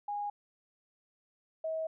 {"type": "tone pair in turn", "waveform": "sine", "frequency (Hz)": [822, 640.4], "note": ["G#5", "D#5"], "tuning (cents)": [-18, 50], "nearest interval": "major third", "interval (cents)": 432, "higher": "first", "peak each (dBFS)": [-33, -32], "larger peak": "second", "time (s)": [[0.08, 0.3], [1.64, 1.87]], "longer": "second", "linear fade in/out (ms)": 5, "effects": []}